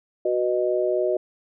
sine chord, B major, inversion second, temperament just, 370.4 / 493.9 / 617.4 Hz, F#4 / B4 / D#5, +2 / 0 / -14 cents, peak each -23 / -28 / -23 dBFS, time 0.25-1.17 s, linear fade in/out 5 ms, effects none

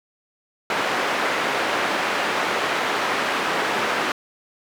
white band-pass noise, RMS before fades -23 dBFS, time 0.7-4.12 s, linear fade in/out 2 ms, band 280 to 1800 Hz, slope 12 dB/octave, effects none

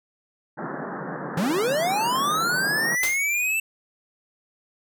pink band-pass noise, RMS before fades -32 dBFS, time 0.57-2.96 s, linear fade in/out 20 ms, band 140 to 1800 Hz, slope 96 dB/octave
square linear sweep, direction up, 151.4 to 2678 Hz, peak -22 dBFS, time 1.37-3.6 s, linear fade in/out 5 ms
white noise with exponential decay, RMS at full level -24 dBFS, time 3.03-3.28 s, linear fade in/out 1 ms, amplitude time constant 54 ms
effects none

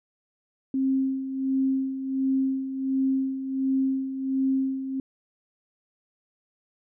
sine tone with tremolo, 266.4 Hz, C4, 31 cents sharp, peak -20 dBFS, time 0.74-5 s, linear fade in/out 2 ms, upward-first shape sine, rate 1.4 Hz, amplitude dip 65%, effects none

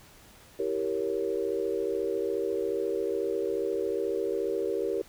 sine chord, E diminished seventh, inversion none, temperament equal, 329.6 / 392 / 466.2 / 554.4 Hz, E4 / G4 / Bb4 / Db5, 0 / 0 / 0 / 0 cents, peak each -36 / -30 / -31 / -36 dBFS, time 0.59-5.02 s, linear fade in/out 5 ms, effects pink hiss -54 dBFS RMS until 5.08 s

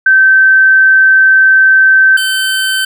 sine / 25% pulse tone pair in turn, 1547 / 1539.9 Hz, G6 / G6, -23 / -31 cents, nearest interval unison, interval 8 cents, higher first, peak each -3 / -7 dBFS, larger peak first, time 0.06-2.17 / 2.17-2.85 s, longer first, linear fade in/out 5 ms, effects none

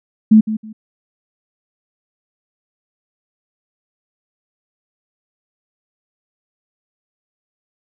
sine tone with echo, 217.3 Hz, A3, 21 cents flat, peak -4 dBFS, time 0.31-0.41 s, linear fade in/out 10 ms, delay 160 ms, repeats 2, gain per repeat -13 dB, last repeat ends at 0.73 s, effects none

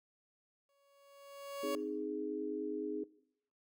30% pulse tone with exponential growth, 560 Hz, C#5, 18 cents sharp, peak -32 dBFS, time 0.69-1.75 s, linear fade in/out 1 ms, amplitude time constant 230 ms
sine chord, Ab major, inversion first, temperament equal, 261.6 / 311.1 / 415.3 Hz, C4 / Eb4 / Ab4, 0 / 0 / 0 cents, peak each -44 / -41 / -39 dBFS, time 1.63-3.04 s, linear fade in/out 5 ms
effects noise-tail reverb RT60 0.7 s tail -20 dB re dry

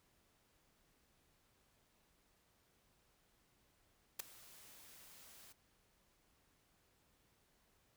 white noise with ADSR envelope, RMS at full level -38 dBFS, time 4.19-5.53 s, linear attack 10 ms, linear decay 5 ms, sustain -22 dB, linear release 14 ms, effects pink hiss -75 dBFS RMS until 7.96 s

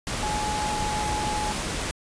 sine tone in noise, 845 Hz, G#5, 30 cents sharp, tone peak -27 dBFS, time 0.23-1.52 s, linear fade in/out 0 ms, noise pink, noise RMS -29 dBFS, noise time 0.07-1.91 s, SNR -1 dB, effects resampled to 22050 Hz

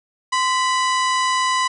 harmonic tone with a mistuned harmonic, 987.8 Hz, B5, in tune, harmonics 1 / 2 / 3 / 4 / 5 / 6 / 7 / 8 / 9, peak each -18 / -24 / -28 / -30 / -32 / -34 / -35 / -36 / -37 dBFS, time 0.32-1.68 s, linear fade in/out 10 ms, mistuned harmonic 1, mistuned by +78 cents, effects none

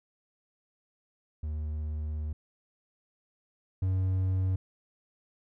triangle tone pair in turn, 76.4 / 93.81 Hz, D#2 / F#2, -31 / +24 cents, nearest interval major third, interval 355 cents, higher second, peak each -29 / -23 dBFS, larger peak second, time 1.43-2.33 / 3.82-4.56 s, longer first, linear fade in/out 5 ms, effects none

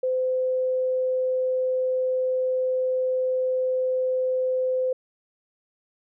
sine tone, 513 Hz, C5, 34 cents flat, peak -21 dBFS, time 0.03-4.93 s, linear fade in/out 5 ms, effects none

